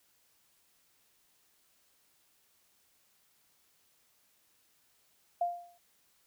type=tone with exponential decay; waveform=sine; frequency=698.5 Hz; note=F5; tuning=in tune; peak=-25 dBFS; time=5.41-5.78 s; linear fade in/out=5 ms; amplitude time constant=80 ms; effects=white hiss -70 dBFS RMS until 6.26 s